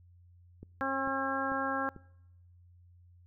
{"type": "click train", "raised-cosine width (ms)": 3, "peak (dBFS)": -33, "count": 4, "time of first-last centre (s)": [0.63, 1.963], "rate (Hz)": 2.25}
{"type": "harmonic tone", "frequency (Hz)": 269.8, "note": "C#4", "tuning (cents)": -47, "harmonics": [1, 2, 3, 4, 5, 6], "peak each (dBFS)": [-37, -37, -37, -37, -37, -37], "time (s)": [0.81, 1.89], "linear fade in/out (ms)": 0}
{"effects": ["noise-tail reverb RT60 0.9 s tail -25 dB re dry", "added 88 Hz sine -56 dBFS peak until 3.26 s"]}